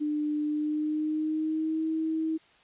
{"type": "tone with pitch glide", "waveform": "sine", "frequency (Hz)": [299.5, 319.1], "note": ["D4", "D#4"], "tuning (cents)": [34, 44], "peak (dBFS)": -26, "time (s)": [0, 2.38], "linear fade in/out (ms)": 20, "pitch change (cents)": 110, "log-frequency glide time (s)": [0.47, 1.85], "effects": ["white hiss -60 dBFS RMS until 2.63 s", "resampled to 8000 Hz"]}